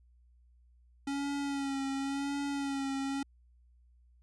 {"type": "tone with vibrato", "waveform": "square", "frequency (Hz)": 277.2, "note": "C#4", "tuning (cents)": 0, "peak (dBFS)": -33, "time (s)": [1.07, 3.23], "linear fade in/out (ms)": 5, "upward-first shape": "sine", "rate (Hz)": 0.93, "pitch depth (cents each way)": 35, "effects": ["added 60 Hz sine -60 dBFS peak until 4.22 s", "resampled to 22050 Hz"]}